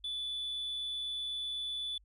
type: tone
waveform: sine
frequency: 3472 Hz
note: A7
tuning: 24 cents flat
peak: -33 dBFS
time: 0.04-1.98 s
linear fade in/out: 5 ms
effects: tanh soft clip ceiling -33 dBFS + added 50 Hz sine -61 dBFS peak until 2.04 s